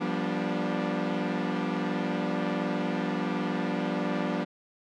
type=chord; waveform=sawtooth; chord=G dominant seventh; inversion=third; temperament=equal with one note detuned; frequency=174.61 / 196 / 241.4 / 293.7 Hz; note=F3 / G3 / B3 / D4; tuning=0 / 0 / -39 / 0 cents; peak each=-29 dBFS; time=0-4.45 s; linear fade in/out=20 ms; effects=low-pass 3000 Hz 12 dB/octave